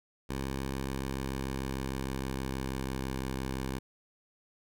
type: tone with pitch glide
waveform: 10% pulse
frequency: 67.2 to 65.82 Hz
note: C2 to C2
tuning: +47 to +11 cents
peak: -25 dBFS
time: 0.29-3.79 s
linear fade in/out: 10 ms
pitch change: -36 cents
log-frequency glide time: 0.48-3.22 s
effects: none